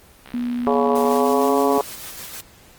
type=click train; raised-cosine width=0.3 ms; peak=-23 dBFS; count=64; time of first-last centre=0.26-1.203 s; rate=66.8 Hz
type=tone with pitch glide; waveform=sine; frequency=242.8 to 272.5 Hz; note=B3 to C#4; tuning=-29 to -29 cents; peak=-21 dBFS; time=0.34-1.78 s; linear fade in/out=0 ms; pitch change=+200 cents; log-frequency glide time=1.04-1.57 s
type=harmonic tone; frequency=140.7 Hz; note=C#3; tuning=26 cents sharp; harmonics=3 / 4 / 5 / 6 / 7 / 8; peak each=-19 / -24 / -23 / -26 / -25 / -26 dBFS; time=0.67-1.81 s; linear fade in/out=0 ms
type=noise with tremolo; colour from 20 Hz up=white; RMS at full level=-34 dBFS; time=0.95-2.41 s; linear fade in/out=5 ms; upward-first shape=square; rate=6.5 Hz; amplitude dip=30%
effects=pink hiss -49 dBFS RMS until 2.78 s + Opus 24 kbps